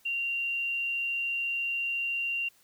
sine tone, 2767 Hz, F7, 17 cents flat, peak -28 dBFS, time 0.05-2.49 s, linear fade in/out 10 ms, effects white hiss -63 dBFS RMS until 2.63 s

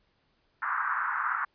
white band-pass noise, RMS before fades -30 dBFS, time 0.62-1.45 s, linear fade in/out 5 ms, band 1000 to 1600 Hz, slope 48 dB/octave, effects pink hiss -71 dBFS RMS until 1.54 s + resampled to 11025 Hz

